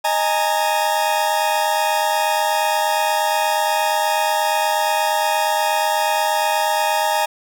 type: chord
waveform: 40% pulse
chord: D# suspended fourth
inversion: none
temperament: equal with one note detuned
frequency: 622.3 / 830.6 / 919 Hz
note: D#5 / G#5 / A#5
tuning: 0 / 0 / -25 cents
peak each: -22 / -19 / -20 dBFS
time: 0.04-7.26 s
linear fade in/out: 10 ms
effects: none